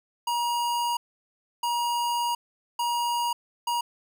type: tone bursts at uneven times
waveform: square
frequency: 952 Hz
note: A#5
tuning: 36 cents sharp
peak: -25 dBFS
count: 4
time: 0.27-0.97 / 1.63-2.35 / 2.79-3.33 / 3.67-3.81 s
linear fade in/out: 5 ms
effects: none